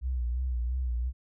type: tone with vibrato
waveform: sine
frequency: 61.74 Hz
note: B1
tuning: in tune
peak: -27 dBFS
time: 0.01-1.13 s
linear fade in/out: 50 ms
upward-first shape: sine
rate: 2.9 Hz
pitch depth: 74 cents each way
effects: none